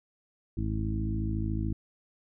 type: harmonic tone with a mistuned harmonic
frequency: 53.8 Hz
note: A1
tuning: 38 cents flat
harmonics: 1 / 2 / 3 / 4 / 5 / 6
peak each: -32 / -32 / -40 / -36 / -42 / -37 dBFS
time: 0.57-1.73 s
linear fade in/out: 5 ms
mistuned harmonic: 1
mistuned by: +29 cents
effects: none